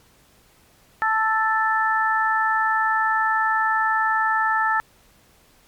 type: harmonic tone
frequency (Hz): 440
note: A4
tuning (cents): 0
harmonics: 2 / 3 / 4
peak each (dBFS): -22 / -22 / -22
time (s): 1.02-4.8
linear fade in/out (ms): 0
effects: pink hiss -56 dBFS RMS until 5.67 s + MP3 96 kbps